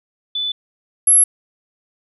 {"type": "tone pair in turn", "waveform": "sine", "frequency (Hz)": [3490, 11151], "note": ["A7", "F9"], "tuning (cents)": [-15, -4], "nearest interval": "octave + minor sixth", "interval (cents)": 2011, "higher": "second", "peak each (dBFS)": [-19, -8], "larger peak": "second", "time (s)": [[0.35, 0.52], [1.07, 1.24]], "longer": "neither", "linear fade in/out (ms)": 5, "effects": []}